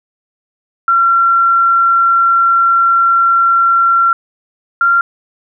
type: tone pair in turn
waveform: sine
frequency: 1365 / 1382.5 Hz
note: F6 / F6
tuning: -40 / -18 cents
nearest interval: unison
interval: 22 cents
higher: second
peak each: -7 dBFS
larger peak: neither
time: 0.88-4.13 / 4.81-5.01 s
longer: first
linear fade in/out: 2 ms
effects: none